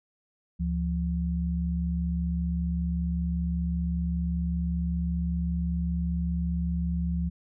sine tone pair together, 72.57 / 172.6 Hz, D2 / F3, -20 / -20 cents, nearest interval octave + minor third, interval 1500 cents, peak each -28 dBFS, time 0.59-7.3 s, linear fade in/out 20 ms, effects none

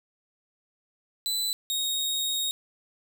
sawtooth tone pair in turn, 3997 / 3749 Hz, B7 / A#7, +20 / +9 cents, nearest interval minor second, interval 111 cents, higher first, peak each -23 dBFS, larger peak neither, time 1.26-1.53 / 1.7-2.51 s, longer second, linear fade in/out 0 ms, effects none

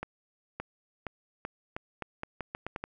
accelerating click train, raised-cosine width 0.5 ms, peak -20 dBFS, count 12, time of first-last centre 0.03-2.84 s, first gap 570 ms, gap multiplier 0.82, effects none

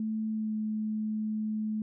sine tone with pitch glide, 218.5 to 215.6 Hz, A3 to A3, -12 to -35 cents, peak -29 dBFS, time 0-1.82 s, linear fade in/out 2 ms, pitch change -23 cents, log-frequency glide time 0.3-0.55 s, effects none

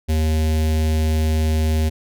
square tone with notch filter, 78.3 Hz, D#2, 11 cents sharp, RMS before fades -18 dBFS, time 0.08-1.9 s, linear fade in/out 20 ms, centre 1200 Hz, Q 0.91, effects none

